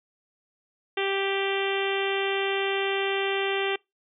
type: harmonic tone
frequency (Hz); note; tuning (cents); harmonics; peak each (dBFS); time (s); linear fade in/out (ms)
392; G4; 0; 1 / 2 / 3 / 4 / 5 / 6 / 7 / 8 / 9; -27 / -33 / -37 / -36 / -34 / -36 / -34 / -35 / -40; 0.97-3.76; 5
effects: noise-tail reverb RT60 0.2 s tail -25 dB re dry